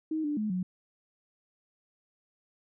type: tone with pitch steps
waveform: sine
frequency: 314.6 / 295.1 / 213.3 / 182.9 Hz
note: D#4 / D4 / G#3 / F#3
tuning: +19 / +8 / +46 / -20 cents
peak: -28 dBFS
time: 0.11-0.63 s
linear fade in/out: 5 ms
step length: 130 ms
effects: none